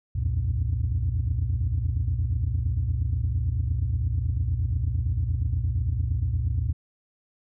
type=tone cluster; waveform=sine; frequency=63.9 / 81 / 89.7 / 117.2 Hz; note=C2 / E2 / F2 / A#2; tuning=-40 / -30 / +47 / +10 cents; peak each=-27 dBFS; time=0.15-6.73 s; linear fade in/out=10 ms; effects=tanh soft clip ceiling -17 dBFS